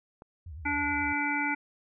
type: click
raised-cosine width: 1 ms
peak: -33 dBFS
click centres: 0.221 s
type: tone with vibrato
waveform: sine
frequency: 77.78 Hz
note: D#2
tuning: in tune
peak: -39 dBFS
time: 0.46-1.13 s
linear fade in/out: 5 ms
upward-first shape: triangle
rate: 9.4 Hz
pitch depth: 270 cents each way
type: harmonic tone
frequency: 290 Hz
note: D4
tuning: 22 cents flat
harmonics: 1 / 3 / 5 / 7 / 8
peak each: -33 / -33 / -33 / -33 / -33 dBFS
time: 0.65-1.55 s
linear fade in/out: 10 ms
effects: none